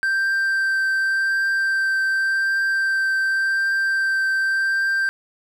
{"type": "tone with vibrato", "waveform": "triangle", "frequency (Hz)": 1568, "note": "G6", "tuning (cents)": 0, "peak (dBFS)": -16, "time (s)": [0.03, 5.09], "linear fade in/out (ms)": 0, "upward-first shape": "triangle", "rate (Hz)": 0.88, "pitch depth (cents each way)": 11, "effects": []}